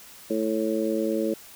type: harmonic tone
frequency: 110 Hz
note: A2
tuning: in tune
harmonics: 2 / 3 / 4 / 5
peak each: -29 / -27 / -29 / -29 dBFS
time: 0.3-1.34 s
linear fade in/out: 5 ms
effects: white hiss -47 dBFS RMS until 1.55 s